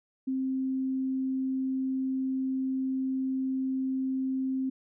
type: tone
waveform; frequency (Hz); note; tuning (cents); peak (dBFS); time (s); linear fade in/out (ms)
sine; 263.2; C4; +10; -27; 0.27-4.7; 10
effects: none